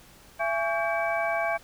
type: tone cluster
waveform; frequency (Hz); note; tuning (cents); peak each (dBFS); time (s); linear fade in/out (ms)
sine; 672 / 829 / 1125 / 1584 / 2294; E5 / G#5 / C#6 / G6 / D7; +33 / -3 / +25 / +18 / -41; -27 / -33 / -34 / -32 / -32; 0.39-1.58; 20
effects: pink hiss -53 dBFS RMS until 1.63 s